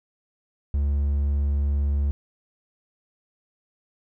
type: tone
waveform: triangle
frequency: 71.2 Hz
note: C#2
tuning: 47 cents sharp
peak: -18 dBFS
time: 0.74-2.11 s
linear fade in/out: 0 ms
effects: none